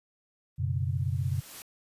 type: noise with exponential growth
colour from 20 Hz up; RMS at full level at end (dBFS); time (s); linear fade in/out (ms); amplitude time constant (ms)
white; -42; 0.56-1.62; 1; 230
type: chord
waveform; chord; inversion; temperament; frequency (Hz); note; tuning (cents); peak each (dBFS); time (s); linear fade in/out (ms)
sine; F# suspended fourth; none; equal with one note detuned; 92.5 / 123.47 / 139.47; F#2 / B2 / C#3; 0 / 0 / +11; -30 / -31 / -32; 0.58-1.41; 20
effects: resampled to 32000 Hz